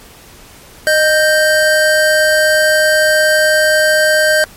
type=tone pair together; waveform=square; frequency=616.9 / 1568 Hz; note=D#5 / G6; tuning=-15 / 0 cents; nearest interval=octave + major third; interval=1615 cents; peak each=-12 dBFS; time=0.87-4.44 s; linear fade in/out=0 ms; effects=pink hiss -39 dBFS RMS until 4.56 s + MP3 64 kbps